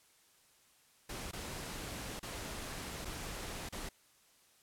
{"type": "noise with dropouts", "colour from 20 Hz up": "pink", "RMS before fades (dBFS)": -43, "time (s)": [1.09, 3.89], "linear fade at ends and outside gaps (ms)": 5, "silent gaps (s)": [[1.313, 1.331], [2.195, 2.228], [3.049, 3.053], [3.69, 3.724]], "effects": ["white hiss -67 dBFS RMS until 4.62 s", "low-pass 12000 Hz 12 dB/octave"]}